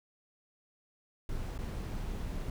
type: noise with dropouts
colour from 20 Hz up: brown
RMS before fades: -37 dBFS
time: 1.29-2.5 s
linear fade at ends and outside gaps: 2 ms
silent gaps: 1.579-1.588 s
effects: none